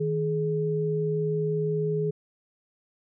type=tone pair together; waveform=sine; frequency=157.73 / 421.1 Hz; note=D#3 / G#4; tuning=+24 / +24 cents; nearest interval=octave + perfect fourth; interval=1700 cents; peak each=-27 / -26 dBFS; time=0-2.11 s; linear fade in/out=10 ms; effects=none